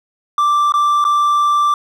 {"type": "tone with dropouts", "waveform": "triangle", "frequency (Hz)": 1174.7, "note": "D6", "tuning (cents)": 0, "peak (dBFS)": -9, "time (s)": [0.38, 1.74], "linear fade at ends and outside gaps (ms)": 2, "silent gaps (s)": [[0.722, 0.739], [1.042, 1.05]], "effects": []}